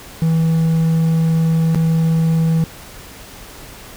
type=tone with dropouts; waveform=triangle; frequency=162.6 Hz; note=E3; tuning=23 cents flat; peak=-10 dBFS; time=0.22-2.64 s; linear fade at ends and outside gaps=0 ms; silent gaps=1.747-1.757 s; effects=pink hiss -37 dBFS RMS until 3.96 s